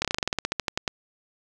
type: slowing click train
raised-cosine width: 0.2 ms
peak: -7 dBFS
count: 16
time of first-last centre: 0.02-0.878 s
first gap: 27 ms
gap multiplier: 1.1
effects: none